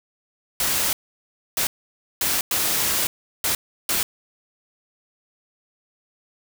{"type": "noise bursts at uneven times", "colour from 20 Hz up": "white", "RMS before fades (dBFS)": -22, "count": 6, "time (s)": [[0.6, 0.93], [1.57, 1.67], [2.21, 2.41], [2.51, 3.07], [3.44, 3.55], [3.89, 4.03]], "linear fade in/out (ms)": 2, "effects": []}